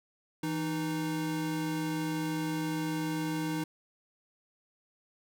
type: tone pair together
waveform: square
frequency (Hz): 162.9 / 309.1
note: E3 / D#4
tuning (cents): -20 / -11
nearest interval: major seventh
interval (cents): 1109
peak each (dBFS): -36 / -33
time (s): 0.43-3.64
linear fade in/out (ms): 5
effects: none